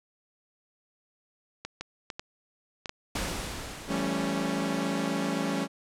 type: clicks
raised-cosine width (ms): 0.2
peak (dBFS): -18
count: 6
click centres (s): 1.65 / 1.81 / 2.102 / 2.195 / 2.858 / 2.894
type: noise with exponential decay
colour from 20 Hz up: pink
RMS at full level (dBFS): -30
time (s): 3.15-5.5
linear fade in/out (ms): 5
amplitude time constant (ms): 510
type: chord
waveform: sawtooth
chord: A dominant seventh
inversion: second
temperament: equal with one note detuned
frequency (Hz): 168.67 / 196 / 220 / 277.2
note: E3 / G3 / A3 / C#4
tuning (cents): +40 / 0 / 0 / 0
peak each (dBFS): -31 / -29 / -31 / -27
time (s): 3.87-5.68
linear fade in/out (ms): 50
effects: low-pass 10000 Hz 12 dB/octave